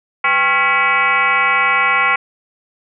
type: tone with frequency modulation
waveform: sine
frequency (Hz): 1678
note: G#6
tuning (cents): +17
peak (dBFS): -11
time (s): 0.24-2.16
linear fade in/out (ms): 5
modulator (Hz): 295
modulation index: 2.7
effects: none